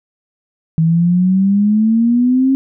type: exponential sweep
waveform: sine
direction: up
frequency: 159.6 to 270.6 Hz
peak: -9 dBFS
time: 0.78-2.55 s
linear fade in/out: 0 ms
effects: none